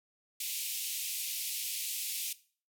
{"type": "band-pass noise", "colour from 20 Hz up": "white", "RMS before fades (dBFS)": -37, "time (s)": [0.4, 2.33], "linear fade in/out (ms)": 5, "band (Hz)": [2300, 16000], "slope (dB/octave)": 48, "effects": ["noise-tail reverb RT60 0.4 s tail -17 dB re dry"]}